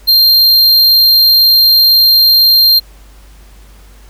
square tone, 4186 Hz, C8, in tune, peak -5 dBFS, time 0.07-2.8 s, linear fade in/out 20 ms, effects added 50 Hz sine -36 dBFS peak until 4.09 s + pink hiss -45 dBFS RMS until 4.09 s

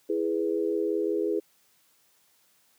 sine chord, E major, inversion none, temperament equal, 329.6 / 415.3 / 493.9 Hz, E4 / G#4 / B4, 0 / 0 / 0 cents, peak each -29 / -27 / -32 dBFS, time 0.09-1.4 s, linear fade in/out 10 ms, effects white hiss -65 dBFS RMS until 2.78 s + high-pass 100 Hz 12 dB/octave

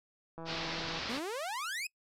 click train, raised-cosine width 1 ms, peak -31 dBFS, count 101, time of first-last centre 0.38-0.99 s, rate 164 Hz
white low-pass noise, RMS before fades -39 dBFS, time 0.45-1.21 s, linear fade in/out 50 ms, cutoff 5100 Hz, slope 48 dB/octave
sawtooth exponential sweep, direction up, 218.4 to 2616 Hz, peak -32 dBFS, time 1.09-1.87 s, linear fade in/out 5 ms
effects noise-tail reverb RT60 0.1 s tail -25 dB re dry + low-pass 12000 Hz 12 dB/octave

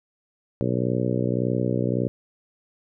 harmonic tone, 61.74 Hz, B1, in tune, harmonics 2 / 3 / 4 / 5 / 6 / 7 / 8 / 9, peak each -26 / -28 / -29 / -30 / -31 / -31 / -32 / -33 dBFS, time 0.61-2.08 s, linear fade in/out 0 ms, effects none

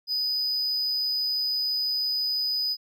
triangle tone, 4983 Hz, D#8, 2 cents sharp, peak -23 dBFS, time 0.07-2.77 s, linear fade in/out 50 ms, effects none

